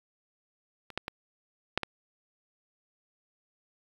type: clicks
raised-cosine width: 0.3 ms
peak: -28 / -14 / -18 / -9 / -15 dBFS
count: 5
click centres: 0.903 / 0.976 / 1.081 / 1.776 / 1.833 s
effects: 8-bit